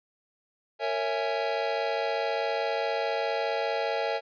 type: chord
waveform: square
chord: A# half-diminished seventh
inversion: none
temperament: equal with one note detuned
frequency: 459.5 / 554.4 / 659.3 / 830.6 Hz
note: A#4 / C#5 / E5 / G#5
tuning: -25 / 0 / 0 / 0 cents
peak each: -33 dBFS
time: 0.79-4.21 s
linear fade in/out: 50 ms
effects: resampled to 11025 Hz